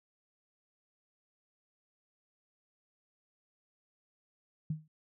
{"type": "tone with exponential decay", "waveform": "sine", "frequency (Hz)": 155.56, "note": "D#3", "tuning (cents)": 0, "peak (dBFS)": -28, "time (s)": [4.7, 4.88], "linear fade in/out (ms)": 5, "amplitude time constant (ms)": 37, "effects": []}